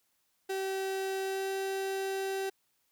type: tone with pitch glide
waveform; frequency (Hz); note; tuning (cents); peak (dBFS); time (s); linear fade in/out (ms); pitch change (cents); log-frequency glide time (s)
35% pulse; 384.5 to 386.7; G4 to G4; -33 to -24; -30; 0.49-2.5; 10; +9; 1.24-1.51
effects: white hiss -75 dBFS RMS until 2.91 s